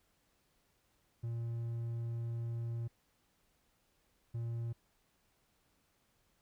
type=tone bursts at uneven times; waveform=triangle; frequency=116.54 Hz; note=A#2; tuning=in tune; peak=-34 dBFS; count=2; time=1.23-2.88 / 4.34-4.73 s; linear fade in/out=10 ms; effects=pink hiss -75 dBFS RMS until 6.41 s